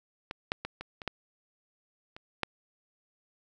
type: clicks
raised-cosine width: 0.3 ms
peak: -20 / -12 / -19 / -23 / -25 / -15 / -28 / -12 dBFS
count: 8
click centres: 0.311 / 0.519 / 0.65 / 0.81 / 1.018 / 1.077 / 2.165 / 2.433 s
effects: none